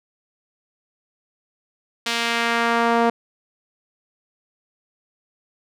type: tone with band-pass filter sweep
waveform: sawtooth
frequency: 233.1 Hz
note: A#3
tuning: in tune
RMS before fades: -20 dBFS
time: 2.06-3.1 s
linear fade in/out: 5 ms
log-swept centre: 3700 to 720 Hz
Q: 1
effects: none